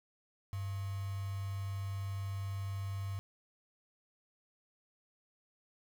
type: tone with quantisation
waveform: sine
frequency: 98 Hz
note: G2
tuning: in tune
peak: -36 dBFS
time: 0.53-3.19 s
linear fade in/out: 0 ms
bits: 8
effects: none